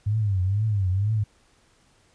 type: tone with vibrato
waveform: sine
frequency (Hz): 100.3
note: G2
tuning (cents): +40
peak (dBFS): -20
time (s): 0.06-1.24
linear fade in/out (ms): 10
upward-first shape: triangle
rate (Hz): 2.1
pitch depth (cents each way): 190
effects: pink hiss -61 dBFS RMS until 2.14 s + resampled to 22050 Hz